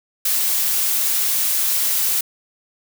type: noise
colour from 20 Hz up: blue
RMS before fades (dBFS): -19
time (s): 0.25-2.21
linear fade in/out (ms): 5
effects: none